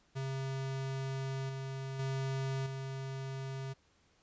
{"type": "tone with level steps", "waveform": "square", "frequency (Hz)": 134.2, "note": "C3", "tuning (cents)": 44, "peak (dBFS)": [-36, -39, -34, -39], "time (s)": [0.15, 3.74], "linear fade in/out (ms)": 20, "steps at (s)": [1.49, 1.99, 2.66], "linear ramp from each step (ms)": 5, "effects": ["pink hiss -70 dBFS RMS until 4.22 s", "resampled to 16000 Hz"]}